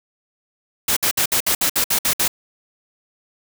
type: noise bursts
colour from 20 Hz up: white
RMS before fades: -18 dBFS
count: 10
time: 0.88-2.28 s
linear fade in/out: 5 ms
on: 86 ms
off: 60 ms
effects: none